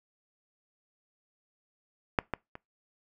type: clicks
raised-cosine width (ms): 0.5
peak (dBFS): -8 / -15 / -27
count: 3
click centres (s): 2.188 / 2.337 / 2.554
effects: noise-tail reverb RT60 0.2 s tail -24 dB re dry